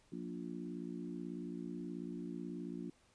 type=harmonic tone with a mistuned harmonic; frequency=58.4 Hz; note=A#1; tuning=4 cents sharp; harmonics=3 / 4 / 5 / 6; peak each=-46 / -47 / -46 / -49 dBFS; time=0.12-2.9 s; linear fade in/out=5 ms; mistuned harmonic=3; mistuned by=+26 cents; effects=pink hiss -70 dBFS RMS until 3.14 s + resampled to 22050 Hz